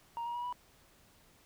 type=tone with pitch steps; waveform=sine; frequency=935 / 950.2 / 965.7 / 981.5 Hz; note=A#5 / A#5 / B5 / B5; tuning=+5 / +33 / -39 / -11 cents; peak=-33 dBFS; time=0.17-0.526 s; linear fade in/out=0 ms; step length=89 ms; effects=tanh soft clip ceiling -34 dBFS + pink hiss -64 dBFS RMS until 1.45 s